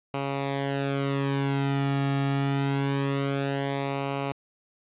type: tone with flanger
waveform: sawtooth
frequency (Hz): 138.59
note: C#3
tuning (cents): 0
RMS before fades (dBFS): -27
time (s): 0.14-4.32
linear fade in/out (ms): 0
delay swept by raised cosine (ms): 0.58 to 1.98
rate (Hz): 0.25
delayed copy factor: -0.75
effects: resampled to 8000 Hz + 9-bit